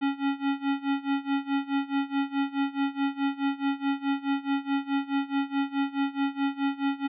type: tone with tremolo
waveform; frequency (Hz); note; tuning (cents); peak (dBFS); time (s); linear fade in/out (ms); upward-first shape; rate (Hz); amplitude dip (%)
square; 277.2; C#4; 0; -23; 0.01-7.08; 20; sine; 4.7; 90
effects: resampled to 8000 Hz